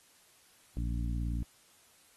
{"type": "harmonic tone", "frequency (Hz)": 58.27, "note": "A#1", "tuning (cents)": 0, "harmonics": [1, 2, 3, 4, 5], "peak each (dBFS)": [-32, -38, -42, -44, -46], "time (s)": [0.77, 1.43], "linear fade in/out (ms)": 0, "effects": ["white hiss -63 dBFS RMS until 2.16 s", "AAC 32 kbps"]}